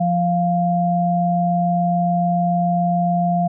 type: tone pair together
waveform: sine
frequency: 174.61 / 698.4 Hz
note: F3 / F5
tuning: 0 / 0 cents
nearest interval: 2 octaves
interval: 2400 cents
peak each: -18 dBFS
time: 0-3.48 s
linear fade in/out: 10 ms
effects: none